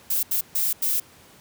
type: noise bursts at uneven times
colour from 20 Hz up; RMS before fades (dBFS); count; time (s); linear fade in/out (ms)
violet; -23; 4; 0.1-0.23 / 0.31-0.41 / 0.55-0.73 / 0.82-1; 5
effects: pink hiss -51 dBFS RMS until 1.4 s + high-pass 80 Hz 12 dB/octave